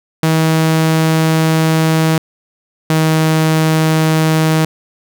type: tone pair in turn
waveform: sawtooth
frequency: 160 / 158.44 Hz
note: D#3 / D#3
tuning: +49 / +32 cents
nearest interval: unison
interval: 17 cents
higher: first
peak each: -6 dBFS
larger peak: neither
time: 0.23-2.18 / 2.9-4.65 s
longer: first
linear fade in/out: 2 ms
effects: none